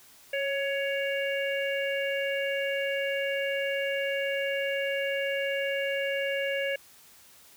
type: harmonic tone with a mistuned harmonic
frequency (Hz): 559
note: C#5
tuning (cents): +14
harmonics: 1 / 3 / 4 / 5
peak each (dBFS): -29 / -34 / -35 / -36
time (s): 0.33-6.76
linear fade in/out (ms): 5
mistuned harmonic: 1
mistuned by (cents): -24
effects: white hiss -55 dBFS RMS until 7.56 s